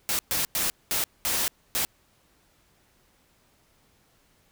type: noise bursts at uneven times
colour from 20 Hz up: white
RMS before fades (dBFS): -26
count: 6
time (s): 0.09-0.19 / 0.31-0.45 / 0.55-0.7 / 0.91-1.04 / 1.25-1.48 / 1.75-1.85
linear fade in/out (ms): 0
effects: pink hiss -64 dBFS RMS until 4.51 s